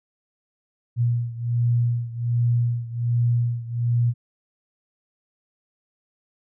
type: beating tone pair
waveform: sine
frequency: 118.8 / 120.1 Hz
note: A#2 / B2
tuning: +33 / -48 cents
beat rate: 1.3 Hz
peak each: -21 / -24 dBFS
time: 0.96-4.14 s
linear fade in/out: 50 ms
effects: none